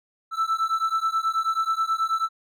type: beating tone pair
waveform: triangle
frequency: 1318.5 / 1327.8 Hz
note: E6 / E6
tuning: 0 / +12 cents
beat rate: 9.3 Hz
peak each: -23 dBFS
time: 0.31-2.29 s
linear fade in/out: 50 ms
effects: none

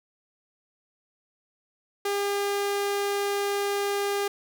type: tone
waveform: sawtooth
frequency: 403.1 Hz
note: G4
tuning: 48 cents sharp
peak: -21 dBFS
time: 2.05-4.28 s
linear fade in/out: 5 ms
effects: none

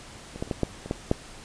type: clicks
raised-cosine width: 2 ms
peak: -24 / -15 / -30 / -13 / -9 / -23 / -12 / -7 dBFS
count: 8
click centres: 0.36 / 0.425 / 0.476 / 0.512 / 0.633 / 0.86 / 0.911 / 1.114 s
effects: pink hiss -45 dBFS RMS until 1.44 s + resampled to 22050 Hz

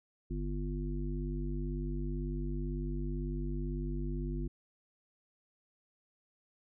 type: harmonic tone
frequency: 49 Hz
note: G1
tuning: in tune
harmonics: 1 / 3 / 5 / 7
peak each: -35 / -40 / -42 / -43 dBFS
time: 0.3-4.48 s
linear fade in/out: 10 ms
effects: none

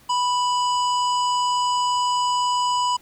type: harmonic tone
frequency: 987.8 Hz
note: B5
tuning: in tune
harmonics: 1 / 3 / 5 / 7 / 8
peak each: -19 / -29 / -33 / -36 / -37 dBFS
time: 0.09-2.97 s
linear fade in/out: 10 ms
effects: pink hiss -53 dBFS RMS until 3.01 s

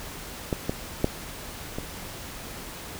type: clicks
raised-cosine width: 2 ms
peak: -11 / -12 / -7 / -17 dBFS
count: 4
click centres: 0.528 / 0.695 / 1.044 / 1.785 s
effects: pink hiss -39 dBFS RMS until 2.99 s

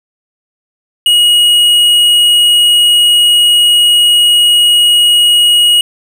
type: tone with tanh clipping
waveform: triangle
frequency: 2895 Hz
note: F#7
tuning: 38 cents flat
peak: -6 dBFS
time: 1.06-5.81 s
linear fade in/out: 2 ms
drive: 13 dB
effects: none

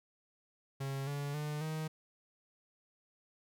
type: tone with pitch steps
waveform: 45% pulse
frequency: 136.5 / 142.96 / 149.72 / 156.8 Hz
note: C#3 / D3 / D3 / D#3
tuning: -26 / -46 / +34 / +14 cents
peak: -36 dBFS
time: 0.8-1.88 s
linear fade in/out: 10 ms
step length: 270 ms
effects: none

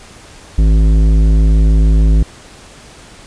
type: tone with tanh clipping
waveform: sine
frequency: 53.2 Hz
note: G#1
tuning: 42 cents sharp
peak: -8 dBFS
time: 0.58-2.23 s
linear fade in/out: 5 ms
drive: 13 dB
effects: pink hiss -38 dBFS RMS until 3.26 s + resampled to 22050 Hz

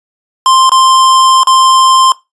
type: tone with dropouts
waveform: square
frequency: 1048 Hz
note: C6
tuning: 2 cents sharp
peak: -5 dBFS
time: 0.46-2.12 s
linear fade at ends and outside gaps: 1 ms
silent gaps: 0.694-0.718 / 1.433-1.471 s
effects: noise-tail reverb RT60 0.2 s tail -19 dB re dry + resampled to 24000 Hz

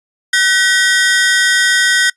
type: ring-modulated tone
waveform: sawtooth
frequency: 1713 Hz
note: A6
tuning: 47 cents flat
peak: -3 dBFS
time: 0.33-2.1 s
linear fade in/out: 5 ms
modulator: 200 Hz
effects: noise-tail reverb RT60 0.1 s tail -21 dB re dry + resampled to 22050 Hz

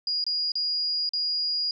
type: tone with dropouts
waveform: sine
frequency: 4869 Hz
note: D#8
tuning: 38 cents flat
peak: -24 dBFS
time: 0.07-1.71 s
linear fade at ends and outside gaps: 2 ms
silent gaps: 0.241-0.265 / 0.519-0.554 / 1.092-1.134 s
effects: none

